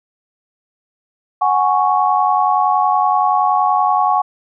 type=chord; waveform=sine; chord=F# suspended second; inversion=none; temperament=equal; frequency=740 / 830.6 / 1108.7 Hz; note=F#5 / G#5 / C#6; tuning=0 / 0 / 0 cents; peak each=-16 dBFS; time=1.41-4.22 s; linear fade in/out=10 ms; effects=none